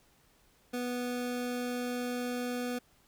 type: tone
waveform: 25% pulse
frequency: 246 Hz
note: B3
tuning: 7 cents flat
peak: -29 dBFS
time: 0.73-2.79 s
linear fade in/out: 10 ms
effects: pink hiss -66 dBFS RMS until 3.07 s